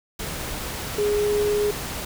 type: tone in noise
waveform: sine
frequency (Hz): 415.3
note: G#4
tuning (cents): 0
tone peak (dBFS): -19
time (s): 0.98-1.71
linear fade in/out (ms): 5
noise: pink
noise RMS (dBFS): -31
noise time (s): 0.19-2.05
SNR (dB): +9
effects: none